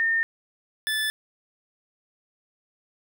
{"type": "tone pair in turn", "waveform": ["sine", "25% pulse"], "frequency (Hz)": [1820, 1744.4], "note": ["A#6", "A6"], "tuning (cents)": [-42, -15], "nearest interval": "minor second", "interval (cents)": 73, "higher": "first", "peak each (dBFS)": -20, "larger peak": "neither", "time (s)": [[0, 0.23], [0.87, 1.1]], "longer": "neither", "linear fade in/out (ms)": 0, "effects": []}